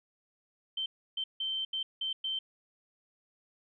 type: tone bursts at uneven times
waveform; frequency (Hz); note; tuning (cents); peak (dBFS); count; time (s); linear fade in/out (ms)
sine; 3110; G7; -14; -31; 6; 0.77-0.86 / 1.17-1.24 / 1.4-1.65 / 1.73-1.83 / 2.01-2.13 / 2.24-2.39; 5
effects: none